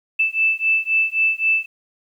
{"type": "beating tone pair", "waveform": "sine", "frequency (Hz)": [2637, 2640.8], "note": ["E7", "E7"], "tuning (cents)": [0, 2], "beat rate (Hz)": 3.8, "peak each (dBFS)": -19, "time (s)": [0.19, 1.66], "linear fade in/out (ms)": 10, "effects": ["9-bit"]}